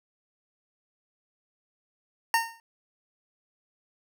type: tone with exponential decay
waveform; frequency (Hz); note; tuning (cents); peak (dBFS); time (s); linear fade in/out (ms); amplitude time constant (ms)
25% pulse; 916; A#5; -31; -14; 2.34-2.6; 1; 56
effects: none